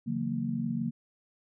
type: chord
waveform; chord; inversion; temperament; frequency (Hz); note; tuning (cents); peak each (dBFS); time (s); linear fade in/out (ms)
sine; F# dominant seventh; second; just; 138.75 / 166.5 / 185 / 231.2; C#3 / E3 / F#3 / A#3; +2 / +18 / 0 / -14; -36 / -37 / -37 / -31; 0.06-0.91; 20
effects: none